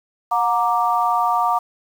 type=chord; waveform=sine; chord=Gb augmented; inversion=none; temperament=equal with one note detuned; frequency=722.7 / 932.3 / 1174.7 Hz; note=Gb5 / Bb5 / D6; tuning=-41 / 0 / 0 cents; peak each=-20 dBFS; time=0.31-1.59 s; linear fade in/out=10 ms; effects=7-bit